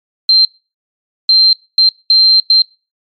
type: tone bursts at uneven times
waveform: sine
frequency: 4144 Hz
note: C8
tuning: 17 cents flat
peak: -4 dBFS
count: 5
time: 0.29-0.45 / 1.29-1.53 / 1.78-1.89 / 2.1-2.4 / 2.5-2.62 s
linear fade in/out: 2 ms
effects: noise-tail reverb RT60 0.3 s tail -22 dB re dry + MP3 64 kbps